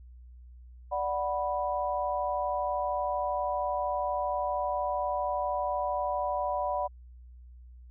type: chord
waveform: sine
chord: B minor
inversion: first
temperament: equal with one note detuned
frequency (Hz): 587.3 / 740 / 984.3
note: D5 / F#5 / B5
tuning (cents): 0 / 0 / -6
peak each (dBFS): -32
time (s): 0.91-6.88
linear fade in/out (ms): 20
effects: added 61 Hz sine -47 dBFS peak until 7.9 s